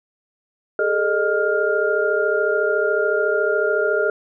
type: tone cluster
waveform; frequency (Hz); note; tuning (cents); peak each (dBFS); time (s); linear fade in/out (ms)
sine; 407.6 / 441.5 / 613 / 1407; G#4 / A4 / D#5 / F6; -32 / +6 / -26 / +12; -22; 0.79-4.1; 2
effects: none